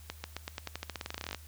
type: accelerating click train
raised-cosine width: 0.2 ms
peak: -19 dBFS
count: 22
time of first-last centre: 0.1-1.347 s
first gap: 140 ms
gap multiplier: 0.9
effects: added 77 Hz sine -49 dBFS peak until 1.47 s + white hiss -57 dBFS RMS until 1.47 s